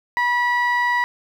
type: tone pair together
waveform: sine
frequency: 972 / 1944 Hz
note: B5 / B6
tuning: -28 / -28 cents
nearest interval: octave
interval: 1200 cents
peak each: -17 dBFS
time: 0.17-1.04 s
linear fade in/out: 0 ms
effects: tanh soft clip ceiling -14 dBFS + 8-bit